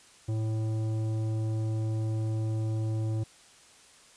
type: tone with tanh clipping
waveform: triangle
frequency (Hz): 110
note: A2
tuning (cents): 0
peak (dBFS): -29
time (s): 0.28-3.24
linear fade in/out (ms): 10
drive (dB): 16
effects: white hiss -56 dBFS RMS until 4.16 s + resampled to 22050 Hz